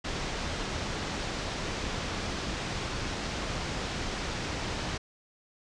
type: low-pass noise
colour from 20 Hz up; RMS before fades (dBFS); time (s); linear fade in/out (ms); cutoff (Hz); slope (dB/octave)
pink; -34; 0.04-4.98; 10; 6300; 24
effects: resampled to 22050 Hz